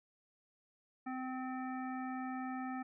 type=harmonic tone; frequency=258 Hz; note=C4; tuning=24 cents flat; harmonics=1 / 3 / 5 / 7 / 9; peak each=-40 / -44 / -48 / -51 / -57 dBFS; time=1.06-2.83 s; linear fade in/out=10 ms; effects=none